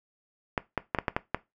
clicks, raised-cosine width 0.5 ms, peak -10 dBFS, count 7, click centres 0.578 / 0.777 / 0.948 / 0.987 / 1.082 / 1.165 / 1.346 s, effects noise-tail reverb RT60 0.2 s tail -18 dB re dry

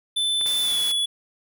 square tone with pitch glide, 3520 to 3408 Hz, A7 to G#7, 0 to +44 cents, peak -21 dBFS, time 0.16-1.06 s, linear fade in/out 10 ms, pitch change -56 cents, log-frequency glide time 0.6-0.79 s
clicks, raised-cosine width 0.3 ms, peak -20 dBFS, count 2, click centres 0.412 / 0.461 s
white noise, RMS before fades -34 dBFS, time 0.46-0.92 s, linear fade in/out 5 ms
effects none

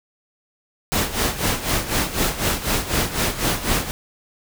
pink noise with tremolo, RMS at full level -19 dBFS, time 0.92-3.91 s, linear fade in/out 0 ms, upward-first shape sine, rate 4 Hz, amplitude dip 75%, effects none

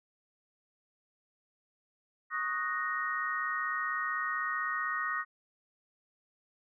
sine chord, D# minor seventh, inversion third, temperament equal, 1108.7 / 1244.5 / 1480 / 1864.7 Hz, C#6 / D#6 / F#6 / A#6, 0 / 0 / 0 / 0 cents, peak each -40 / -35 / -39 / -34 dBFS, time 2.3-5.25 s, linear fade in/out 50 ms, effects none

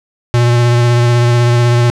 square tone with vibrato, 120 Hz, B2, 49 cents flat, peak -8 dBFS, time 0.34-1.9 s, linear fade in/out 0 ms, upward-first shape triangle, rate 16 Hz, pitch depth 22 cents each way, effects low-pass 7000 Hz 12 dB/octave

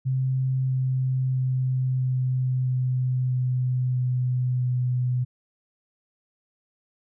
sine tone with pitch steps, 130.81 / 129.98 / 129.16 / 128.34 / 127.53 / 126.72 / 125.92 / 125.12 Hz, C3 / C3 / C3 / C3 / C3 / B2 / B2 / B2, 0 / -11 / -22 / -33 / -44 / +45 / +34 / +23 cents, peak -21 dBFS, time 0.05-5.25 s, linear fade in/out 20 ms, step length 650 ms, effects none

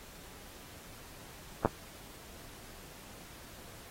clicks, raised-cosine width 1 ms, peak -12 dBFS, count 2, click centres 1.649 / 1.658 s, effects pink hiss -52 dBFS RMS until 3.9 s + AAC 48 kbps

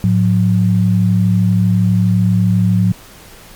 sine tone pair together, 108.39 / 180.8 Hz, A2 / F#3, -26 / -40 cents, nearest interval major sixth, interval 886 cents, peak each -12 dBFS, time 0.04-2.92 s, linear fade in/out 0 ms, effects pink hiss -39 dBFS RMS until 3.55 s + MP3 96 kbps

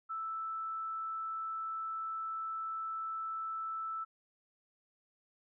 sine tone, 1318.5 Hz, E6, in tune, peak -36 dBFS, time 0.09-4.05 s, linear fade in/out 20 ms, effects none

